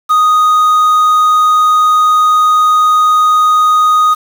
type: tone with quantisation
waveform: triangle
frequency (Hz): 1244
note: D#6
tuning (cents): -1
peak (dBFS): -4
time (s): 0.09-4.15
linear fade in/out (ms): 20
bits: 5
effects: none